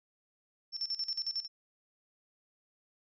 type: tone with tremolo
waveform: sine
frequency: 5390 Hz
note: E8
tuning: 38 cents sharp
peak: -31 dBFS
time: 0.72-1.48 s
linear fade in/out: 50 ms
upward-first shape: square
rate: 11 Hz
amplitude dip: 80%
effects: resampled to 16000 Hz